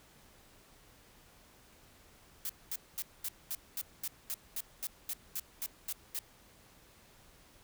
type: noise bursts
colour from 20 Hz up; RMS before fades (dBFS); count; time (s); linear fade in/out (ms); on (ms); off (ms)
blue; -37; 15; 2.45-6.19; 2; 44; 220
effects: pink hiss -61 dBFS RMS until 7.63 s